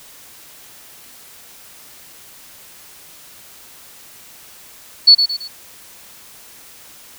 sine tone with echo, 4429 Hz, C#8, 2 cents flat, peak -3 dBFS, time 5.07-5.15 s, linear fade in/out 10 ms, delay 110 ms, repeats 3, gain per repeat -8 dB, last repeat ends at 5.48 s, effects white hiss -42 dBFS RMS until 7.18 s

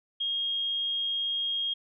sine tone, 3251 Hz, G#7, 38 cents flat, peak -27 dBFS, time 0.2-1.74 s, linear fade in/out 10 ms, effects none

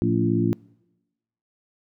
harmonic tone with a mistuned harmonic, 57 Hz, A#1, 38 cents flat, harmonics 2 / 3 / 4 / 5 / 6, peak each -25 / -25 / -25 / -25 / -25 dBFS, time 0.02-0.53 s, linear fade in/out 0 ms, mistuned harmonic 3, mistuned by +67 cents, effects noise-tail reverb RT60 1.0 s tail -25 dB re dry

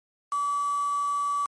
sine tone with quantisation, 1148 Hz, D6, 40 cents flat, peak -24 dBFS, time 0.32-1.46 s, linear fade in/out 2 ms, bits 6, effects MP3 48 kbps

